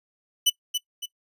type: tone with echo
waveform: sawtooth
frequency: 2984 Hz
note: F#7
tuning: 14 cents sharp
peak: -13 dBFS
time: 0.46-0.5 s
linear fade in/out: 10 ms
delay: 280 ms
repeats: 2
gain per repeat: -7 dB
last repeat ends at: 1.06 s
effects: noise-tail reverb RT60 0.1 s tail -20 dB re dry + resampled to 32000 Hz